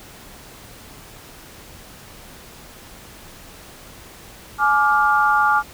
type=chord; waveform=sine; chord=D diminished; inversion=second; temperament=just; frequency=845.8 / 1174.7 / 1409.6 Hz; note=Ab5 / D6 / F6; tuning=+31 / 0 / +16 cents; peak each=-18 dBFS; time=4.58-5.63 s; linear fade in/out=50 ms; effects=pink hiss -42 dBFS RMS until 5.73 s